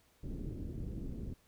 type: low-pass noise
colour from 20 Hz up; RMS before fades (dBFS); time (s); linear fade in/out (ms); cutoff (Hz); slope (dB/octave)
pink; -41; 0.23-1.34; 10; 350; 24
effects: pink hiss -69 dBFS RMS until 1.47 s